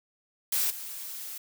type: noise with level steps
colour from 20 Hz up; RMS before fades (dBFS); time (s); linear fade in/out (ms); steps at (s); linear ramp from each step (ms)
blue; -27 / -39; 0.52-1.38; 5; 0.7; 5
effects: none